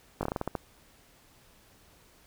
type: slowing click train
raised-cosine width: 1 ms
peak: -16 dBFS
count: 9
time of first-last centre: 0.21-0.552 s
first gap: 20 ms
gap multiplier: 1.21
effects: pink hiss -60 dBFS RMS until 2.26 s